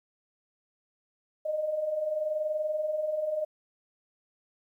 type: tone pair together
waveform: sine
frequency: 596 / 616.7 Hz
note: D5 / D#5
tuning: +25 / -16 cents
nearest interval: minor second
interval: 59 cents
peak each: -36 / -28 dBFS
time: 1.45-3.45 s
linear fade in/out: 10 ms
effects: 11-bit